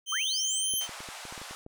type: tone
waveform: 25% pulse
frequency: 3114 Hz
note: G7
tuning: 12 cents flat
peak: -26 dBFS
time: 0.06-0.88 s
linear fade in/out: 50 ms
type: linear sweep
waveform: sine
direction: up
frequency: 1078 to 11720 Hz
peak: -30 dBFS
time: 0.12-0.8 s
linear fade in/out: 5 ms
type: clicks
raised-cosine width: 2 ms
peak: -32 dBFS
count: 10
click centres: 0.738 / 0.893 / 1.005 / 1.088 / 1.253 / 1.325 / 1.378 / 1.416 / 1.51 / 1.664 s
type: band-pass noise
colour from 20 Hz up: pink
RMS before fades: -43 dBFS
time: 0.81-1.55 s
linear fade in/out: 0 ms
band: 680 to 10000 Hz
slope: 24 dB/octave
effects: none